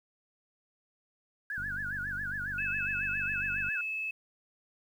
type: tone with vibrato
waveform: sine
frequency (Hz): 1574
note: G6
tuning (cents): +7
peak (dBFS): -33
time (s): 1.5-3.81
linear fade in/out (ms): 2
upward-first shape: sine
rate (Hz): 7.3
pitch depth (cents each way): 170
type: click train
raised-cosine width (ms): 5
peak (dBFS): -34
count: 104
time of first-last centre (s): 1.58-3.686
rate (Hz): 48.9
type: tone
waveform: sine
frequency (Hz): 2600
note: E7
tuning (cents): -24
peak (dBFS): -32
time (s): 2.58-4.11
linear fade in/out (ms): 5
effects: 10-bit